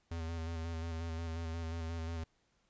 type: tone with vibrato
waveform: square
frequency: 82.41 Hz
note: E2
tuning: in tune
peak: -38 dBFS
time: 0.11-2.24 s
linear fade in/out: 5 ms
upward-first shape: square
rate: 5.6 Hz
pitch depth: 27 cents each way
effects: pink hiss -75 dBFS RMS until 2.69 s + resampled to 16000 Hz